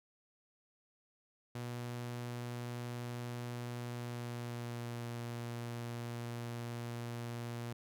sawtooth tone with pitch glide, 120.8 to 118.59 Hz, B2 to A#2, -38 to +30 cents, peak -36 dBFS, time 1.55-7.73 s, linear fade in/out 5 ms, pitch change -32 cents, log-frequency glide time 3.86-5.03 s, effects none

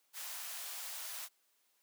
white high-pass noise, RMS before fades -44 dBFS, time 0.13-1.29 s, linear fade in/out 50 ms, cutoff 620 Hz, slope 24 dB/octave, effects white hiss -75 dBFS RMS until 1.82 s + high-pass 300 Hz 12 dB/octave

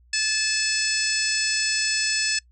harmonic tone, 868 Hz, A5, 24 cents flat, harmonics 2 / 3 / 4 / 5 / 6 / 7 / 8 / 9 / 10, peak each -28 / -28 / -38 / -31 / -26 / -35 / -35 / -30 / -38 dBFS, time 0.13-2.39 s, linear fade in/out 5 ms, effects noise-tail reverb RT60 0.1 s tail -23 dB re dry + added 60 Hz sine -53 dBFS peak until 2.51 s

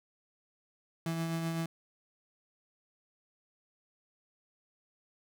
35% pulse tone with tremolo, 164.81 Hz, E3, in tune, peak -29 dBFS, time 1.06-1.66 s, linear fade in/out 2 ms, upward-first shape triangle, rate 7.9 Hz, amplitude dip 35%, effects none

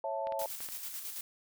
sine chord, A major, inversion first, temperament just, 550 / 660 / 880 Hz, C#5 / E5 / A5, -14 / +2 / 0 cents, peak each -37 dBFS, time 0.04-0.46 s, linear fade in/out 2 ms
clicks, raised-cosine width 0.3 ms, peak -30 dBFS, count 5, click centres 0.271 / 0.323 / 0.417 / 0.605 / 0.688 s
blue noise with tremolo, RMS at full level -40 dBFS, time 0.39-1.21 s, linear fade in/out 2 ms, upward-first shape square, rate 9.1 Hz, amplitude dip 40%
effects none

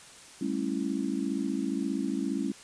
sine chord, A dominant seventh, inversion third, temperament just, 198 / 220 / 275 / 330 Hz, G3 / A3 / C#4 / E4, +18 / 0 / -14 / +2 cents, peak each -34 / -35 / -31 / -35 dBFS, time 0.41-2.52 s, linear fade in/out 5 ms, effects white hiss -50 dBFS RMS until 2.63 s + resampled to 22050 Hz

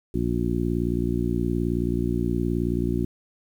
harmonic tone, 58.9 Hz, A#1, 19 cents sharp, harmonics 1 / 2 / 3 / 4 / 5 / 6, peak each -29 / -29 / -29 / -29 / -29 / -29 dBFS, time 0.14-3.05 s, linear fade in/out 5 ms, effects 9-bit

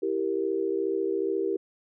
sine chord, E diminished, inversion none, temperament equal, 329.6 / 392 / 466.2 Hz, E4 / G4 / Bb4, 0 / 0 / 0 cents, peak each -31 / -27 / -31 dBFS, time 0.02-1.57 s, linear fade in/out 10 ms, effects none

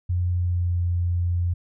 sine tone with pitch glide, 88.9 to 87.47 Hz, F2 to F2, +31 to +3 cents, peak -20 dBFS, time 0.09-1.54 s, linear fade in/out 10 ms, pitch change -28 cents, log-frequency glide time 0.3-0.83 s, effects none

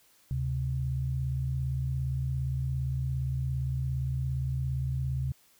sine tone pair together, 73.42 / 130.82 Hz, D2 / C3, 0 / 0 cents, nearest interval minor seventh, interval 1000 cents, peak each -33 / -29 dBFS, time 0.31-5.32 s, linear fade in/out 0 ms, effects white hiss -63 dBFS RMS until 5.59 s

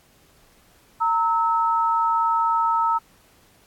sine tone pair together, 918.9 / 1298 Hz, A#5 / E6, -25 / -27 cents, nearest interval tritone, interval 598 cents, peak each -20 / -21 dBFS, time 1-2.99 s, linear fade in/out 20 ms, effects pink hiss -57 dBFS RMS until 3.66 s + AAC 64 kbps

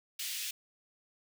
pink high-pass noise, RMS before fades -38 dBFS, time 0.19-0.51 s, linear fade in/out 5 ms, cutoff 2400 Hz, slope 24 dB/octave, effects none

